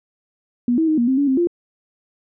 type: tone with pitch steps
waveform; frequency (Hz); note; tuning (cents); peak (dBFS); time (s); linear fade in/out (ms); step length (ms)
sine; 242.4 / 322.3 / 311.5 / 237.7 / 263.1 / 284.1 / 264 / 346.5; B3 / E4 / D#4 / A#3 / C4 / C#4 / C4 / F4; -32 / -39 / +2 / +34 / +10 / +43 / +16 / -14; -14; 0.68-1.472; 2; 99
effects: none